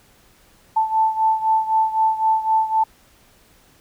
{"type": "beating tone pair", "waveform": "sine", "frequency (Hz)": [880, 883.9], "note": ["A5", "A5"], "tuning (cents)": [0, 8], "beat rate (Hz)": 3.9, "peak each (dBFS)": [-17, -21], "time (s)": [0.76, 2.84], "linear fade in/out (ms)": 10, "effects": ["pink hiss -54 dBFS RMS until 3.8 s"]}